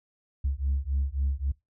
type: beating tone pair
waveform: sine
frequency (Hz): 67 / 70.7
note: C2 / C#2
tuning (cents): +42 / +35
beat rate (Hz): 3.7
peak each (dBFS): -27 / -27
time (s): 0.44-1.52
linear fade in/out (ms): 10
effects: noise-tail reverb RT60 0.2 s tail -24 dB re dry + tanh soft clip ceiling -20 dBFS

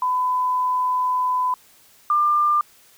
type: tone pair in turn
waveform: sine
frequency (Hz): 1005 / 1195.2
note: B5 / D6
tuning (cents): +30 / +30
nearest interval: minor third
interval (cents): 300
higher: second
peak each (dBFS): -18 / -15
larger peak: second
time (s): 0.02-1.54 / 2.1-2.61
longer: first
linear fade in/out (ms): 2
effects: white hiss -53 dBFS RMS until 2.97 s

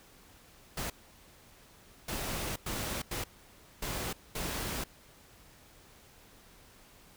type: noise bursts at uneven times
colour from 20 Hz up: pink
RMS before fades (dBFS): -36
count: 6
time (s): 0.77-0.9 / 2.08-2.56 / 2.66-3.02 / 3.11-3.24 / 3.82-4.13 / 4.35-4.84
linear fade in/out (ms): 5
effects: pink hiss -58 dBFS RMS until 7.16 s

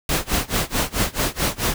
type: noise with tremolo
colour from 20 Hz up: pink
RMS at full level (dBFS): -19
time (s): 0.09-1.74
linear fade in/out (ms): 2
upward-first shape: sine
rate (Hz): 4.6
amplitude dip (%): 95
effects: none

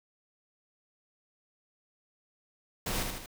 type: noise with echo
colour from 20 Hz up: pink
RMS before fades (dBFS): -33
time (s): 2.86-3.03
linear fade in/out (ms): 5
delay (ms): 77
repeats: 3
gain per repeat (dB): -4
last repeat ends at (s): 3.261
effects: none

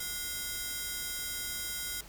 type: ring-modulated tone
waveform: 5% pulse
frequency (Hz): 1760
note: A6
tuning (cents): 0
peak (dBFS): -21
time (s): 0-2.01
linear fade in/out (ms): 5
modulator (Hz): 311
effects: added 50 Hz sine -54 dBFS peak until 2.08 s + pink hiss -52 dBFS RMS until 2.08 s

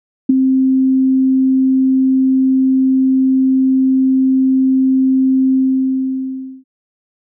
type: tone with ADSR envelope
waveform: sine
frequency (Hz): 262.9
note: C4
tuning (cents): +8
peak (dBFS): -3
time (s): 0.29-6.64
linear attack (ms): 8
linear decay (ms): 11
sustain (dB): -6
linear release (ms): 1100
effects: none

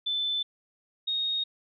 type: tone pair in turn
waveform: sine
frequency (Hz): 3520 / 3729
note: A7 / A#7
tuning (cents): 0 / 0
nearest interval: minor second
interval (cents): 100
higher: second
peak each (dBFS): -26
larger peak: neither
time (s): 0.06-0.43 / 1.07-1.44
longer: neither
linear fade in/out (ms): 10
effects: none

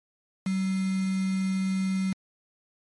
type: tone with quantisation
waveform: sine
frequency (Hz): 190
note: F#3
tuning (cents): +46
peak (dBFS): -24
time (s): 0.46-2.13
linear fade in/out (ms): 5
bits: 6
effects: MP3 48 kbps

